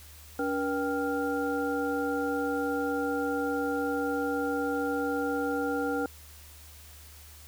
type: tone cluster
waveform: sine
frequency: 285.1 / 479.7 / 786 / 1397 Hz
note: C#4 / A#4 / G5 / F6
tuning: +49 / +50 / +4 / 0 cents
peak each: -31 / -31 / -35 / -35 dBFS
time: 0.39-6.06 s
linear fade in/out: 2 ms
effects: added 75 Hz sine -50 dBFS peak until 7.47 s + white hiss -52 dBFS RMS until 7.47 s

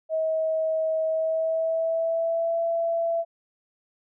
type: tone with pitch glide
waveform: sine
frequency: 638 to 669.3 Hz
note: D#5 to E5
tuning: +43 to +26 cents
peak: -22 dBFS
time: 0.09-3.25 s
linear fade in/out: 50 ms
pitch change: +83 cents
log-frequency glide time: 1.05-2.6 s
effects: none

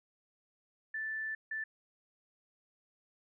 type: tone bursts at uneven times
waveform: sine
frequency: 1760 Hz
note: A6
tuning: in tune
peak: -35 dBFS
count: 2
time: 0.94-1.35 / 1.51-1.64 s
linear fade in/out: 5 ms
effects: none

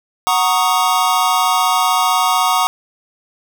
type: chord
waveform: square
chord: D# minor seventh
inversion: first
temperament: equal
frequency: 740 / 932.3 / 1108.7 / 1244.5 Hz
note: F#5 / A#5 / C#6 / D#6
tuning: 0 / 0 / 0 / 0 cents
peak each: -19 dBFS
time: 0.27-2.67 s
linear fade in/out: 0 ms
effects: none

